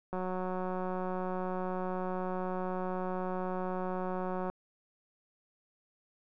click train, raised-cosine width 1 ms, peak -23 dBFS, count 805, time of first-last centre 0.13-4.5 s, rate 184 Hz, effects none

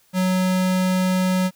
square tone, 185 Hz, F#3, in tune, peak -18 dBFS, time 0.13-1.51 s, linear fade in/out 50 ms, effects white hiss -59 dBFS RMS until 1.55 s

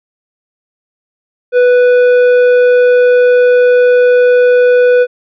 triangle tone with tanh clipping, 493.9 Hz, B4, in tune, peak -6 dBFS, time 1.52-5.07 s, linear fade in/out 50 ms, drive 13 dB, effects none

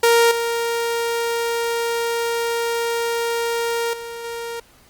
sawtooth tone with level steps, 466.2 Hz, A#4, in tune, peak -8 / -16 / -26 / -23 dBFS, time 0.03-4.6 s, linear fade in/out 5 ms, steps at 0.31 / 3.93 / 4.24 s, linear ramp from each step 5 ms, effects pink hiss -52 dBFS RMS until 4.89 s + Opus 48 kbps

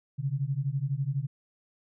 sine beating tone pair, 132 / 144 Hz, C3 / D3, +16 / -34 cents, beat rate 12 Hz, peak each -30 dBFS, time 0.18-1.27 s, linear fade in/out 20 ms, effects none

